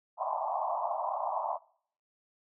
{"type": "band-pass noise", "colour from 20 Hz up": "pink", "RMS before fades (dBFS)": -33, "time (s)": [0.17, 1.59], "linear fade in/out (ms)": 50, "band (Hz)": [620, 1100], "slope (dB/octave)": 96, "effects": ["noise-tail reverb RT60 0.6 s tail -23 dB re dry"]}